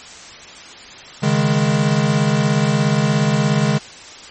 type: chord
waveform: square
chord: C# suspended second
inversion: none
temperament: equal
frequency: 138.59 / 155.56 / 207.7 Hz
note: C#3 / D#3 / G#3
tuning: 0 / 0 / 0 cents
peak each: -19 dBFS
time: 1.22-3.79 s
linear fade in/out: 20 ms
effects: white hiss -37 dBFS RMS until 4.3 s + MP3 32 kbps